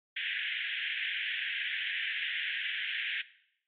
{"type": "band-pass noise", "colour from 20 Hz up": "pink", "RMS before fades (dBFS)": -35, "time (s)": [0.16, 3.22], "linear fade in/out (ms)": 10, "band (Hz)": [1600, 3400], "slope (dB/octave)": 96, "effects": ["noise-tail reverb RT60 0.7 s tail -17 dB re dry", "AAC 48 kbps"]}